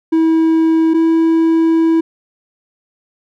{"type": "tone pair in turn", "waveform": "triangle", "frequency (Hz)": [323.5, 326.7], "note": ["E4", "E4"], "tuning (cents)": [-32, -15], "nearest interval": "unison", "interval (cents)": 17, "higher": "second", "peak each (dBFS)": -7, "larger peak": "neither", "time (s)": [[0.12, 0.94], [0.94, 2.01]], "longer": "second", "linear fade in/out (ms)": 10, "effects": []}